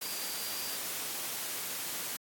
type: tone in noise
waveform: sine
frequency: 4739 Hz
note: D8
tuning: 15 cents sharp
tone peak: -43 dBFS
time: 0.02-0.77 s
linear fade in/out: 10 ms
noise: white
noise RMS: -37 dBFS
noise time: 0.01-2.17 s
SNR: -9 dB
effects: high-pass 150 Hz 12 dB/octave + AAC 64 kbps